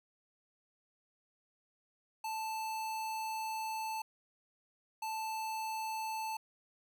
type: tone bursts at uneven times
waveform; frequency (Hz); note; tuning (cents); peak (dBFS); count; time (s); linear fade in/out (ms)
square; 880; A5; 0; -37; 2; 2.24-4.02 / 5.02-6.37; 5
effects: none